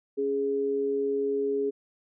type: tone pair together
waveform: sine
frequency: 277.2 / 415.3 Hz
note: C#4 / G#4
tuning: 0 / 0 cents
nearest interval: perfect fifth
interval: 700 cents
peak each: -33 / -25 dBFS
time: 0.17-1.71 s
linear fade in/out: 20 ms
effects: none